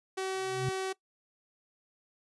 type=tone; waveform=sawtooth; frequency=380 Hz; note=F#4; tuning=46 cents sharp; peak=-28 dBFS; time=0.17-0.93 s; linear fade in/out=10 ms
type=tone with exponential growth; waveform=sine; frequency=130.81 Hz; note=C3; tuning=in tune; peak=-27 dBFS; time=0.34-0.69 s; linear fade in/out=2 ms; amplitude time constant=74 ms
effects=noise-tail reverb RT60 0.1 s tail -20 dB re dry + resampled to 24000 Hz